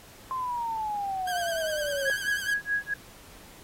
sine exponential sweep, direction down, 1055 to 535 Hz, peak -28 dBFS, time 0.31-2.1 s, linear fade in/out 0 ms
sawtooth tone with vibrato, 1568 Hz, G6, in tune, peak -29 dBFS, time 1.27-2.54 s, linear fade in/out 5 ms, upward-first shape triangle, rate 10 Hz, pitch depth 92 cents each way
sine tone with tremolo, 1658 Hz, G#6, 3 cents flat, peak -23 dBFS, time 2.05-2.94 s, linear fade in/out 5 ms, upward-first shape sine, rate 4.7 Hz, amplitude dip 100%
effects pink hiss -51 dBFS RMS until 3.63 s + AAC 48 kbps

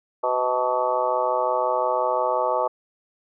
harmonic tone with a mistuned harmonic, 125.7 Hz, B2, 31 cents sharp, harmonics 3 / 4 / 5 / 6 / 7 / 8 / 9 / 10, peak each -33 / -26 / -25 / -35 / -25 / -37 / -27 / -36 dBFS, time 0.23-2.68 s, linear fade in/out 10 ms, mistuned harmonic 6, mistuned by +72 cents, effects none

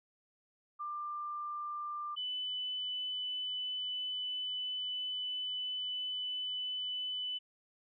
sine tone pair in turn, 1190 / 2999 Hz, D6 / F#7, +22 / +23 cents, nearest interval octave + major third, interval 1601 cents, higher second, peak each -37 / -35 dBFS, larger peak second, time 0.79-2.16 / 2.16-7.39 s, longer second, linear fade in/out 20 ms, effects none

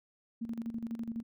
sine tone with tremolo, 229.4 Hz, A#3, 28 cents flat, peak -33 dBFS, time 0.41-1.23 s, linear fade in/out 10 ms, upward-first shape square, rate 12 Hz, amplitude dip 70%, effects none

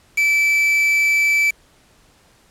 triangle tone with quantisation, 2316 Hz, D7, 25 cents flat, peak -12 dBFS, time 0.17-1.51 s, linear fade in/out 10 ms, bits 4, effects pink hiss -54 dBFS RMS until 2.5 s + low-pass 11000 Hz 12 dB/octave

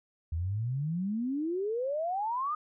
sine exponential sweep, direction up, 77.78 to 1253 Hz, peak -29 dBFS, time 0.32-2.55 s, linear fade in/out 5 ms, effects none

